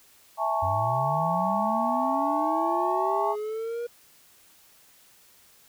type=chord; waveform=sine; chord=A major seventh; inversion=second; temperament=equal with one note detuned; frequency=659.3 / 830.6 / 894.3 / 1108.7 Hz; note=E5 / G#5 / A5 / C#6; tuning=0 / 0 / +28 / 0 cents; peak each=-29 dBFS; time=0.37-3.36 s; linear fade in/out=50 ms
type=linear sweep; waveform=triangle; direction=up; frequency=87.2 to 480.2 Hz; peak=-27 dBFS; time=0.62-3.87 s; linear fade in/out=10 ms
effects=white hiss -57 dBFS RMS until 5.68 s